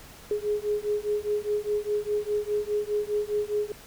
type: beating tone pair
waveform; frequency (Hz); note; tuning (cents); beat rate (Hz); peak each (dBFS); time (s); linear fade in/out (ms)
sine; 415.3 / 420.2; G#4 / G#4; 0 / +20; 4.9; -28; 0.31-3.72; 2
effects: pink hiss -48 dBFS RMS until 3.86 s